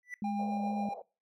triangle tone with exponential growth, 1975.5 Hz, B6, in tune, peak -33 dBFS, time 0.03-0.14 s, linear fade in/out 1 ms, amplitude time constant 22 ms
sine tone with vibrato, 208.1 Hz, G#3, 4 cents sharp, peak -32 dBFS, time 0.22-0.89 s, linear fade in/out 2 ms, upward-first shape sine, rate 4.3 Hz, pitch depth 13 cents each way
triangle tone with tremolo, 802 Hz, G5, 39 cents sharp, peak -32 dBFS, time 0.24-0.94 s, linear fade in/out 5 ms, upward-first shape sine, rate 7.5 Hz, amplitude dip 40%
pink band-pass noise, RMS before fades -45 dBFS, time 0.39-1.02 s, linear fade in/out 5 ms, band 500 to 770 Hz, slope 48 dB/octave
effects noise-tail reverb RT60 0.3 s tail -22 dB re dry

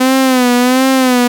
sawtooth tone with vibrato, 254.4 Hz, C4, 48 cents flat, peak -4 dBFS, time 0-1.28 s, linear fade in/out 10 ms, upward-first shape sine, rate 1.4 Hz, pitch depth 72 cents each way, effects none

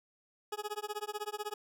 20% pulse tone with tremolo, 419.4 Hz, G#4, 17 cents sharp, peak -29 dBFS, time 0.52-1.54 s, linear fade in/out 5 ms, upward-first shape sine, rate 16 Hz, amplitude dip 100%, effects none

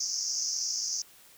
white band-pass noise, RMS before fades -32 dBFS, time 0-1.02 s, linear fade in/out 5 ms, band 5000 to 6500 Hz, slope 96 dB/octave, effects white hiss -56 dBFS RMS until 1.37 s

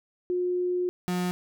sine / 35% pulse tone pair in turn, 359.1 / 179.55 Hz, F4 / F3, +48 / +48 cents, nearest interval octave, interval 1200 cents, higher first, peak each -24 / -24 dBFS, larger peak neither, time 0.3-0.89 / 1.08-1.31 s, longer first, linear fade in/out 0 ms, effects none

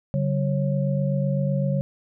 sine tone cluster, 141.6 / 189.5 / 547 Hz, C#3 / F#3 / C#5, +37 / +42 / -23 cents, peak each -22 / -26 / -29 dBFS, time 0.14-1.81 s, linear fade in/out 0 ms, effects none

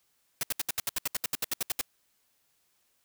white noise bursts, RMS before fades -29 dBFS, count 16, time 0.41-1.812 s, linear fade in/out 2 ms, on 22 ms, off 70 ms, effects white hiss -72 dBFS RMS until 3.04 s

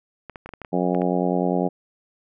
clicks, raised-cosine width 0.5 ms, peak -21 dBFS, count 9, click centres 0.297 / 0.358 / 0.46 / 0.491 / 0.537 / 0.617 / 0.648 / 0.948 / 1.018 s
harmonic tone, 90 Hz, F#2, 47 cents flat, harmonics 2 / 3 / 4 / 5 / 6 / 7 / 8 / 9, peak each -24 / -26 / -27 / -28 / -29 / -29 / -30 / -31 dBFS, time 0.72-1.69 s, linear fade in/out 20 ms
effects none

